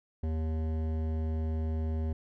sine tone with hard clipping, 79.3 Hz, D#2, 33 cents sharp, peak -31 dBFS, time 0.23-2.13 s, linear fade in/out 5 ms, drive 14 dB, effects none

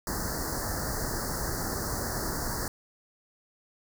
pink band-stop noise, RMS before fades -32 dBFS, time 0.07-2.68 s, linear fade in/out 2 ms, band 1900 to 4400 Hz, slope 96 dB/octave, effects none

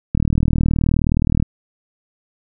click train, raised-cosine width 5 ms, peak -4 dBFS, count 51, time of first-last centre 0.15-1.426 s, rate 39.2 Hz, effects none

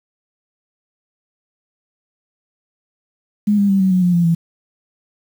sine tone with pitch steps, 207.7 / 201.3 / 195.14 / 189.15 / 183.34 / 177.71 / 172.25 / 166.96 Hz, G#3 / G3 / G3 / F#3 / F#3 / F3 / F3 / E3, 0 / +46 / -8 / +38 / -16 / +30 / -24 / +22 cents, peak -11 dBFS, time 3.47-4.35 s, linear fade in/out 10 ms, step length 110 ms, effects 7-bit

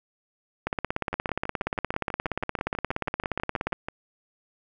two click trains, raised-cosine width 0.5 ms, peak -16 / -11 dBFS, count 18 / 53, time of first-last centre 1.13-3.885 / 0.67-3.729 s, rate 6.17 / 17 Hz, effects none

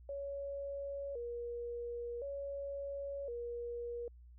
sine tone with vibrato, 516 Hz, C5, 24 cents flat, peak -39 dBFS, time 0.09-4.08 s, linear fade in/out 2 ms, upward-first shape square, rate 0.47 Hz, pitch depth 140 cents each way, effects added 60 Hz sine -54 dBFS peak until 4.38 s

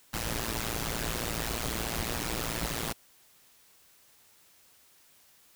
pink noise with amplitude modulation, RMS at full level -29 dBFS, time 0.13-2.93 s, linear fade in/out 10 ms, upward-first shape sine, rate 114 Hz, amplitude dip 95%, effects white hiss -61 dBFS RMS until 5.55 s

